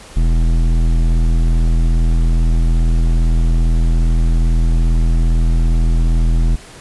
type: tone with hard clipping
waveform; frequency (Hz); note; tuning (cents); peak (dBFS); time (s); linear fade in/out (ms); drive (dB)
sine; 41.2; E1; 0; -12; 0.16-6.56; 10; 12
effects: pink hiss -38 dBFS RMS until 6.8 s + resampled to 24000 Hz